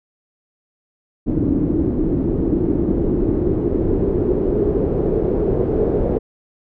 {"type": "noise with low-pass filter sweep", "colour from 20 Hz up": "pink", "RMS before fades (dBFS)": -18, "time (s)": [1.26, 6.19], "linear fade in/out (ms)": 20, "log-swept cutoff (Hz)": [300, 450], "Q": 4.1, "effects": []}